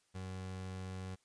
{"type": "tone", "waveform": "30% pulse", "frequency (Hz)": 93.6, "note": "F#2", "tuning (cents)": 20, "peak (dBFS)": -39, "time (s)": [0.14, 1.16], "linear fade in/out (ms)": 20, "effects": ["white hiss -75 dBFS RMS until 1.24 s", "resampled to 22050 Hz"]}